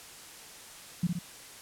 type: tone with echo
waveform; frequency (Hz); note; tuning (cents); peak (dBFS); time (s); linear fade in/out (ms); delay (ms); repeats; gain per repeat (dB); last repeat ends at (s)
sine; 174.61; F3; 0; -23; 1.03-1.07; 5; 60; 2; -4; 1.19
effects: white hiss -48 dBFS RMS until 1.61 s + low-pass 11000 Hz 12 dB/octave